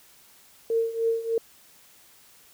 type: tone with tremolo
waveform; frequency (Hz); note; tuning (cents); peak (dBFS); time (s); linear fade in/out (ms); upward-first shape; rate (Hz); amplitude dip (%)
sine; 456; A#4; -38; -19; 0.7-1.38; 2; triangle; 3.3; 85
effects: white hiss -55 dBFS RMS until 2.53 s